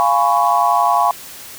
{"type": "chord", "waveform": "sine", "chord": "C# dominant seventh", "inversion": "first", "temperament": "equal with one note detuned", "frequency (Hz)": [698.5, 830.6, 997.5, 1108.7], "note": ["E#5", "G#5", "B5", "C#6"], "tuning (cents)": [0, 0, 17, 0], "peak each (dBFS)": -17, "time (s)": [0, 1.11], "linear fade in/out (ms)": 0, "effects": ["white hiss -35 dBFS RMS until 1.58 s"]}